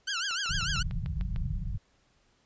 15% pulse tone with vibrato, 1480 Hz, F#6, in tune, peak -23 dBFS, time 0.07-0.83 s, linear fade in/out 10 ms, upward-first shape triangle, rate 6.7 Hz, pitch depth 220 cents each way
click train, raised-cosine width 0.3 ms, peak -29 dBFS, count 8, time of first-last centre 0.31-1.361 s, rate 6.66 Hz
pink low-pass noise, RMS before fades -32 dBFS, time 0.49-1.78 s, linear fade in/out 20 ms, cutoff 180 Hz, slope 96 dB/octave
effects pink hiss -68 dBFS RMS until 2.45 s + resampled to 16000 Hz

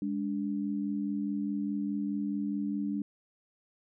sine tone pair together, 204.8 / 289.6 Hz, G#3 / D4, -24 / -24 cents, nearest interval tritone, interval 600 cents, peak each -32 / -33 dBFS, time 0.02-3.02 s, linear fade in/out 2 ms, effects none

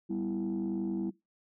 sine chord, E minor, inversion first, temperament equal, 196 / 246.9 / 329.6 Hz, G3 / B3 / E4, 0 / 0 / 0 cents, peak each -33 / -37 / -32 dBFS, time 0.09-1.11 s, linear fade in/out 20 ms, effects noise-tail reverb RT60 0.2 s tail -20 dB re dry + tanh soft clip ceiling -26 dBFS

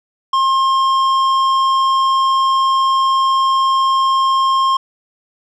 triangle tone with tanh clipping, 1066 Hz, C6, 32 cents sharp, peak -13 dBFS, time 0.33-4.77 s, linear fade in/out 5 ms, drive 14 dB, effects none

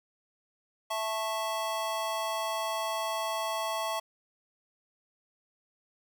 square chord, A major, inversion second, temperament just, 660 / 880 / 1100 Hz, E5 / A5 / C#6, +2 / 0 / -14 cents, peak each -35 / -36 / -36 dBFS, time 0.9-4 s, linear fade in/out 10 ms, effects 10-bit

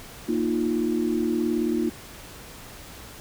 sine chord, Bb suspended fourth, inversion none, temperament just, 233.1 / 310.8 / 349.6 Hz, Bb3 / Eb4 / F4, 0 / -2 / +2 cents, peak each -26 dBFS, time 0.28-1.9 s, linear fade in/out 10 ms, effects pink hiss -43 dBFS RMS until 3.2 s

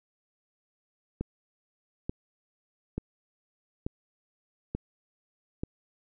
click train, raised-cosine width 3 ms, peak -18 dBFS, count 6, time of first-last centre 1.21-5.635 s, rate 1.13 Hz, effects none

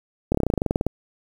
slowing click train, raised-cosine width 2 ms, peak -7 dBFS, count 15, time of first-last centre 0.32-0.866 s, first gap 26 ms, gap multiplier 1.06, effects 7-bit

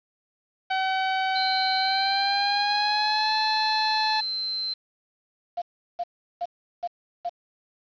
sawtooth tone with pitch glide, 760 to 868 Hz, F#5 to A5, +46 to -24 cents, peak -19 dBFS, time 0.7-4.21 s, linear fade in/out 10 ms, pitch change +230 cents, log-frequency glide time 1.77-3.33 s
sine tone, 4100 Hz, C8, 36 cents flat, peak -26 dBFS, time 1.35-4.74 s, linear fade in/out 10 ms
sine tone bursts, 698.5 Hz, F5, in tune, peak -25 dBFS, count 5, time 5.57-7.295 s, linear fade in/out 10 ms, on 49 ms, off 370 ms
effects resampled to 11025 Hz + 8-bit

